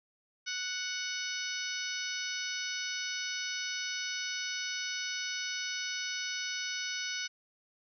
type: harmonic tone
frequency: 740 Hz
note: F#5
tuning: in tune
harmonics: 2 / 3 / 4 / 5 / 6 / 7 / 8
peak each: -40 / -41 / -42 / -43 / -44 / -42 / -42 dBFS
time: 0.46-7.28 s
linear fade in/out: 20 ms
effects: none